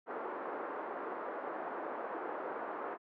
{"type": "band-pass noise", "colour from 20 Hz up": "pink", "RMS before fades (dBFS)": -41, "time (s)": [0.06, 2.98], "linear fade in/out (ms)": 50, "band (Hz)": [350, 1400], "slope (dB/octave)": 24, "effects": []}